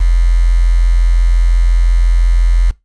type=tone with quantisation; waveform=sine; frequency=42.86 Hz; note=F1; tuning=32 cents flat; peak=-6 dBFS; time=0-2.71 s; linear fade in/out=10 ms; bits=5; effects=noise-tail reverb RT60 0.2 s tail -21 dB re dry + resampled to 22050 Hz